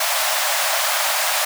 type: high-pass noise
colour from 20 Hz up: pink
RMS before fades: -20 dBFS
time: 0-1.45 s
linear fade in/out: 5 ms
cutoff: 570 Hz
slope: 96 dB/octave
effects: none